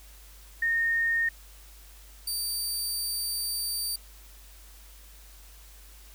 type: tone pair in turn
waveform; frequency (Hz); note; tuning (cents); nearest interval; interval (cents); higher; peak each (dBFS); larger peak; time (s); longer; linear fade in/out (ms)
sine / 20% pulse; 1840 / 4637; A#6 / D8; -23 / -23; octave + major third; 1600; second; -23; neither; 0.62-1.29 / 2.27-3.96; second; 5
effects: added 50 Hz sine -49 dBFS peak until 6.14 s + white hiss -54 dBFS RMS until 6.14 s